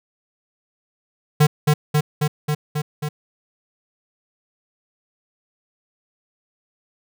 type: tone with echo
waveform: square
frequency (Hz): 149.9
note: D3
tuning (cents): +36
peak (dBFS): -11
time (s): 1.4-1.47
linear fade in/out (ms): 10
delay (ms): 270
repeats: 6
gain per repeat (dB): -2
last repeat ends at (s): 3.09
effects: none